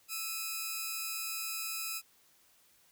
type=tone pair together; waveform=5% pulse; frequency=1318.5 / 2484 Hz; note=E6 / D#7; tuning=0 / -3 cents; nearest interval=major seventh; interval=1097 cents; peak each=-28 dBFS; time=0.08-2.02 s; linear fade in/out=50 ms; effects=white hiss -66 dBFS RMS until 2.91 s